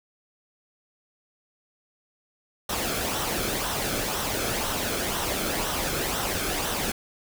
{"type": "noise with flanger", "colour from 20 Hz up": "pink", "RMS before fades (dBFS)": -28, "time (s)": [2.69, 6.92], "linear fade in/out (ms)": 5, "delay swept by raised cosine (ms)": [0.42, 1.08], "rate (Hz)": 2, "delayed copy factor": -0.5, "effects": []}